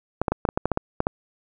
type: clicks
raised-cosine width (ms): 1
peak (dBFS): -7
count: 11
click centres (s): 0.216 / 0.282 / 0.32 / 0.452 / 0.489 / 0.575 / 0.656 / 0.717 / 0.774 / 1.004 / 1.069
effects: none